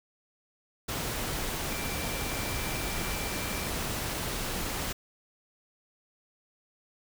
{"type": "tone in noise", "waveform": "sine", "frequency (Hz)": 2349, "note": "D7", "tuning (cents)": 0, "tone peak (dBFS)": -42, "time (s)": [1.7, 3.68], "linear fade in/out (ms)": 10, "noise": "pink", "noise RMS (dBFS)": -33, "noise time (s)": [0.88, 4.93], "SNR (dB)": -12, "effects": []}